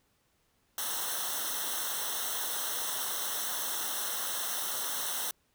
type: noise with comb filter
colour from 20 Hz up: white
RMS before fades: -34 dBFS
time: 0.78-5.31 s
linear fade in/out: 2 ms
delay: 0.42 ms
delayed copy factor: -1
effects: pink hiss -72 dBFS RMS until 5.54 s